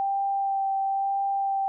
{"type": "tone with vibrato", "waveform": "sine", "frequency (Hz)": 785, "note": "G5", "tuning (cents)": 2, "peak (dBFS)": -23, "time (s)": [0, 1.68], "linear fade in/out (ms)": 0, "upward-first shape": "sine", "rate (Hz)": 1, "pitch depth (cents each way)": 12, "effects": []}